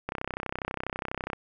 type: click train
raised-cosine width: 0.5 ms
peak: -16 dBFS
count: 41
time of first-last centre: 0.09-1.332 s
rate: 32.2 Hz
effects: none